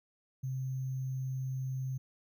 sine tone with sample-and-hold, 130.81 Hz, C3, in tune, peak -33 dBFS, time 0.43-1.98 s, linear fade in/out 10 ms, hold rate 6300 Hz, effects none

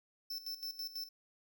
square tone with tremolo, 5310 Hz, E8, 12 cents sharp, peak -39 dBFS, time 0.3-1.09 s, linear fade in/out 5 ms, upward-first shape square, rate 6.1 Hz, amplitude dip 75%, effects none

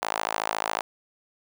sawtooth tone with high-pass filter, 54 Hz, A1, 32 cents flat, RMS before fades -29 dBFS, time 0.02-0.81 s, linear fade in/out 0 ms, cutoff 810 Hz, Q 2.1, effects none

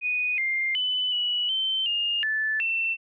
sine tone with pitch steps, 2481 / 2108 / 3005 / 2939 / 3093 / 2831 / 1747 / 2687 Hz, D#7 / C7 / F#7 / F#7 / G7 / F7 / A6 / E7, -6 / +12 / +26 / -12 / -24 / +23 / -13 / +33 cents, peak -23 dBFS, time 0.01-2.97 s, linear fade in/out 50 ms, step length 370 ms, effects none

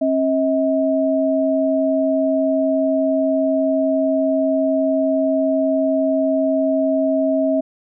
sine tone pair together, 269.5 / 638.8 Hz, C#4 / D#5, -49 / +45 cents, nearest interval octave + minor third, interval 1494 cents, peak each -18 / -17 dBFS, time 0.01-7.61 s, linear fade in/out 10 ms, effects none

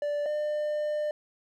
triangle tone pair in turn, 585 / 600.1 Hz, D5 / D5, -7 / +37 cents, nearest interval unison, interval 44 cents, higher second, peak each -25 dBFS, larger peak neither, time 0.02-0.26 / 0.26-1.11 s, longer second, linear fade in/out 2 ms, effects none

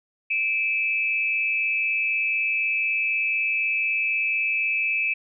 sine tone pair together, 2349 / 2593 Hz, D7 / E7, 0 / -29 cents, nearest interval major second, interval 171 cents, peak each -25 / -23 dBFS, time 0.3-5.14 s, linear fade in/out 10 ms, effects none

